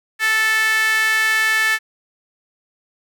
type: tone with high-pass filter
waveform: sawtooth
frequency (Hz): 438.9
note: A4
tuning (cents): -4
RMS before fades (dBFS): -17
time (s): 0.19-1.79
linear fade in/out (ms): 50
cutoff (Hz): 1800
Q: 4.9
effects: none